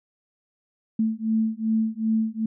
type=beating tone pair; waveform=sine; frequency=220 / 222.6 Hz; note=A3 / A3; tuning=0 / +20 cents; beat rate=2.6 Hz; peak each=-24 dBFS; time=0.99-2.46 s; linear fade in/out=5 ms; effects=none